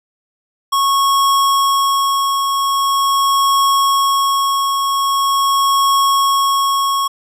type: tone with tremolo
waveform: square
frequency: 1100 Hz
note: C#6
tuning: 14 cents flat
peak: -11 dBFS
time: 0.72-7.08 s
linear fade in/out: 10 ms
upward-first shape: triangle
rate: 0.43 Hz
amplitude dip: 40%
effects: resampled to 32000 Hz